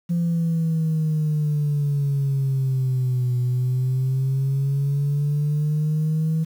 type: exponential two-way sweep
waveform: sine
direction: down then up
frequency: 172.3 to 123.6 to 161 Hz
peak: -17 dBFS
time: 0.09-6.45 s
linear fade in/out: 20 ms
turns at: 3.37 s
effects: tanh soft clip ceiling -16 dBFS + 8-bit